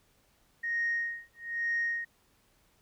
sine tone with tremolo, 1864.7 Hz, A#6, in tune, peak -26 dBFS, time 0.63-2.05 s, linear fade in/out 10 ms, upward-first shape sine, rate 1.1 Hz, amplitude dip 100%, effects tanh soft clip ceiling -23 dBFS + pink hiss -68 dBFS RMS until 2.81 s

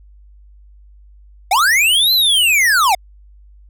square linear two-way sweep, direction up then down, 694 to 4144 to 694 Hz, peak -11 dBFS, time 1.51-2.95 s, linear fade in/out 5 ms, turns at 2.13 s, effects added 50 Hz sine -41 dBFS peak until 3.69 s

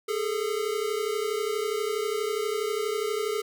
square tone pair together, 411.6 / 443.9 Hz, G#4 / A4, -16 / +15 cents, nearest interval minor second, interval 131 cents, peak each -30 / -30 dBFS, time 0.08-3.42 s, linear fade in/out 10 ms, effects none

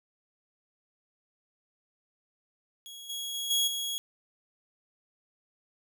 sawtooth tone with level steps, 3322 Hz, G#7, in tune, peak -40 / -31 / -29 / -21 / -28 dBFS, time 2.86-3.98 s, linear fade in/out 0 ms, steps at 3.09 / 3.34 / 3.5 / 3.67 s, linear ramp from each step 10 ms, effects none

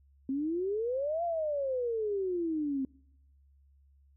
sine exponential two-way sweep, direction up then down, 261.2 to 698.5 to 261.2 Hz, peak -29 dBFS, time 0.29-2.85 s, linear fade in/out 2 ms, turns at 1.24 s, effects noise-tail reverb RT60 0.8 s tail -26 dB re dry + added 69 Hz sine -60 dBFS peak until 4.16 s

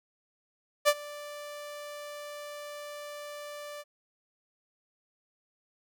sawtooth tone with ADSR envelope, 587.3 Hz, D5, in tune, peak -14 dBFS, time 0.85-3.84 s, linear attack 32 ms, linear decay 53 ms, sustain -22 dB, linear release 37 ms, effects none

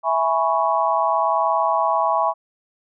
sine chord, C# minor seventh, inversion first, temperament equal, 659.3 / 830.6 / 987.8 / 1108.7 Hz, E5 / G#5 / B5 / C#6, 0 / 0 / 0 / 0 cents, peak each -22 dBFS, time 0.03-2.34 s, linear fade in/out 50 ms, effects none

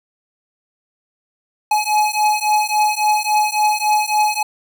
square beating tone pair, 845 / 848.6 Hz, G#5 / G#5, +30 / +37 cents, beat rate 3.6 Hz, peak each -18 dBFS, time 1.71-4.43 s, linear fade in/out 5 ms, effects none

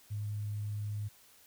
sine tone with sample-and-hold, 104.4 Hz, G#2, 10 cents sharp, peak -34 dBFS, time 0.1-1.09 s, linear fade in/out 20 ms, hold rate 8820 Hz, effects white hiss -61 dBFS RMS until 1.46 s

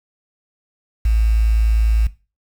sine tone with quantisation, 55 Hz, A1, in tune, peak -12 dBFS, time 1.05-2.07 s, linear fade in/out 5 ms, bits 6, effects noise-tail reverb RT60 0.3 s tail -17 dB re dry

